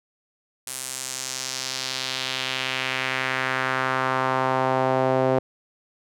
sawtooth tone with band-pass filter sweep, 130.81 Hz, C3, in tune, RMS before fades -25 dBFS, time 0.67-5.39 s, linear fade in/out 2 ms, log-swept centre 9600 to 550 Hz, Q 1.7, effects none

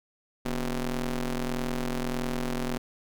sawtooth ring-modulated tone, 130.81 Hz, C3, in tune, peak -21 dBFS, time 0.45-2.78 s, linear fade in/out 10 ms, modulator 110 Hz, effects none

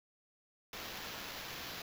blue noise with sample-and-hold, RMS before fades -45 dBFS, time 0.73-1.82 s, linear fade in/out 2 ms, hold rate 8820 Hz, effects none

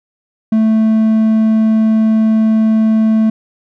triangle tone, 220 Hz, A3, in tune, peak -6 dBFS, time 0.52-3.3 s, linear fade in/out 5 ms, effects none

